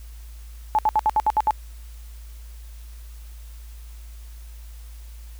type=tone bursts; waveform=sine; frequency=860 Hz; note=A5; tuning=40 cents flat; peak=-15 dBFS; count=8; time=0.75-1.508 s; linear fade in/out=0 ms; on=37 ms; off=66 ms; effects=added 56 Hz sine -37 dBFS peak until 5.39 s + white hiss -53 dBFS RMS until 5.39 s